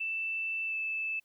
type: tone with pitch glide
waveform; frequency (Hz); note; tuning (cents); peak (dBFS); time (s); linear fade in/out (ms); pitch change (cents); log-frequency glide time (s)
sine; 2654 to 2628; E7 to E7; +11 to -6; -31; 0-1.2; 10; -17; 0.66-0.75
effects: white hiss -74 dBFS RMS until 1.24 s